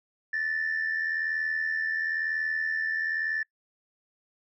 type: tone pair together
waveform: sine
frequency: 1760 / 1841 Hz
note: A6 / A#6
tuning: 0 / -22 cents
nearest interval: minor second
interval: 78 cents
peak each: -26 / -33 dBFS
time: 0.33-3.43 s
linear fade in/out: 5 ms
effects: noise-tail reverb RT60 0.1 s tail -24 dB re dry + tanh soft clip ceiling -22 dBFS